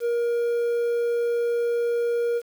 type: tone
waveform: triangle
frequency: 472.7 Hz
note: A#4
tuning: 24 cents sharp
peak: -19 dBFS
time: 0-2.42 s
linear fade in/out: 50 ms
effects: 8-bit